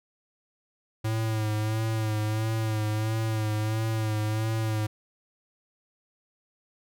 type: tone with vibrato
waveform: square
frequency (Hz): 109.2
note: A2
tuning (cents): -13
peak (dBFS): -26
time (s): 1.04-4.87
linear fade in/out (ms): 10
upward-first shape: sine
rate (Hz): 1.5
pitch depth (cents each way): 39
effects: none